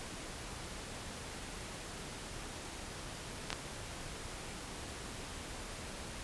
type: clicks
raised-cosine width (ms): 0.2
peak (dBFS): -17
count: 2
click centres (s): 3.504 / 3.529
effects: pink hiss -45 dBFS RMS until 6.23 s + resampled to 24000 Hz